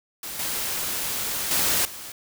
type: noise with level steps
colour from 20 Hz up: white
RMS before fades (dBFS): -34 / -28 / -22 / -38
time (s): 0.23-2.12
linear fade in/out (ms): 2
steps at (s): 0.39 / 1.51 / 1.85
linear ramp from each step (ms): 2
effects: none